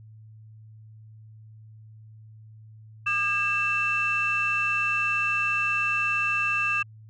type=tone cluster; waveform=sine; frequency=1208 / 1625 / 2663 Hz; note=D6 / G#6 / E7; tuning=+48 / -38 / +17 cents; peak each=-28 / -30 / -23 dBFS; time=3.06-6.83 s; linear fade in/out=10 ms; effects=tanh soft clip ceiling -16 dBFS + added 109 Hz sine -45 dBFS peak until 7.09 s